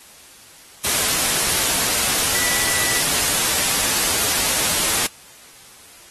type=tone in noise; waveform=sine; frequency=1967 Hz; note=B6; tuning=7 cents flat; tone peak=-27 dBFS; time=2.34-3.01 s; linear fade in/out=10 ms; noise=white; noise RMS=-19 dBFS; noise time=0.84-5.07 s; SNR=-11 dB; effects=white hiss -45 dBFS RMS until 6.1 s + AAC 32 kbps